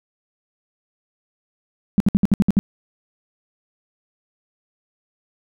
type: tone bursts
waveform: sine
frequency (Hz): 199.6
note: G3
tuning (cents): +32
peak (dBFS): -10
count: 8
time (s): 1.98-2.59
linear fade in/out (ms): 0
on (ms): 22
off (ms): 62
effects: none